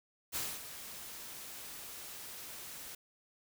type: noise with ADSR envelope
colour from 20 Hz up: white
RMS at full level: -36 dBFS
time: 0.32-2.95 s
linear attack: 37 ms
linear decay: 240 ms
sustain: -11 dB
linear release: 4 ms
effects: none